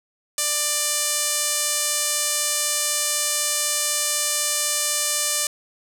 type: tone with band-pass filter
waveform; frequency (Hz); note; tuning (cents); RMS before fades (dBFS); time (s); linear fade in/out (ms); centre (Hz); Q
sawtooth; 592; D5; +14; -23; 0.38-5.47; 2; 8300; 1.5
effects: none